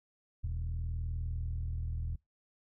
sawtooth tone with low-pass filter, 40.43 Hz, E1, 33 cents flat, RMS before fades -36 dBFS, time 0.43-2.16 s, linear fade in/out 10 ms, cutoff 100 Hz, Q 9.7, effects noise-tail reverb RT60 0.2 s tail -25 dB re dry

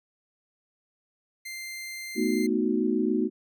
sawtooth tone, 2090 Hz, C7, 2 cents flat, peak -32 dBFS, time 1.45-2.47 s, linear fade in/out 10 ms
sine chord, B dominant seventh, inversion third, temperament equal, 220 / 246.9 / 311.1 / 370 Hz, A3 / B3 / D#4 / F#4, 0 / 0 / 0 / 0 cents, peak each -28 dBFS, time 2.15-3.3 s, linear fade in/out 50 ms
effects none

